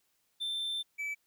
triangle tone pair in turn, 3558 / 2304 Hz, A7 / D7, +19 / -34 cents, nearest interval minor sixth, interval 753 cents, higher first, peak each -31 / -32 dBFS, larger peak first, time 0.4-0.83 / 0.98-1.15 s, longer first, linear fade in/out 20 ms, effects white hiss -75 dBFS RMS until 1.26 s

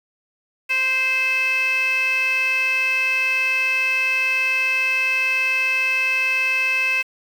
15% pulse tone with band-pass filter, 521 Hz, C5, 7 cents flat, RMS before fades -20 dBFS, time 0.69-7.03 s, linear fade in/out 20 ms, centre 2600 Hz, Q 8.4, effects 7-bit

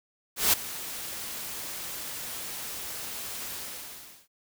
white noise with ADSR envelope, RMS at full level -20 dBFS, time 0.36-4.28 s, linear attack 170 ms, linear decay 11 ms, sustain -17 dB, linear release 730 ms, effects none

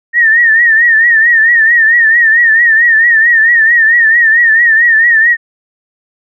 sine tone with vibrato, 1836 Hz, A#6, 27 cents flat, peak -4 dBFS, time 0.13-5.37 s, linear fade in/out 50 ms, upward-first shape triangle, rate 4.5 Hz, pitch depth 100 cents each way, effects none

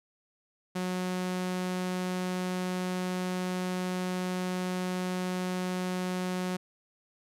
sawtooth tone, 182.7 Hz, F#3, 22 cents flat, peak -26 dBFS, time 0.75-6.57 s, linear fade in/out 10 ms, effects low-pass 12000 Hz 12 dB/octave

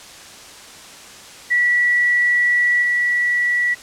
sine tone with level steps, 1946 Hz, B6, 26 cents flat, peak -13 / -15 dBFS, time 1.5-3.75 s, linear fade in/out 20 ms, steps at 2.82 s, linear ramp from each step 5 ms, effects white hiss -39 dBFS RMS until 3.82 s + low-pass 8000 Hz 12 dB/octave

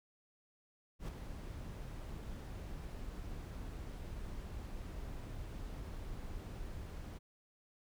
brown noise with ADSR envelope, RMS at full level -38 dBFS, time 0.99-7.19 s, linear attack 95 ms, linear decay 4 ms, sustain -7 dB, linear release 22 ms, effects none

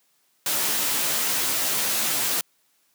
white noise with comb filter, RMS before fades -24 dBFS, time 0.46-2.41 s, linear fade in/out 2 ms, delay 14 ms, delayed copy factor +0.65, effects white hiss -66 dBFS RMS until 2.94 s + high-pass 150 Hz 12 dB/octave

